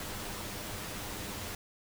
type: noise with comb filter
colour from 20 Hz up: pink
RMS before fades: -40 dBFS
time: 0-1.55 s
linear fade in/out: 2 ms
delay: 9.9 ms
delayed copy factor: +0.5
effects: none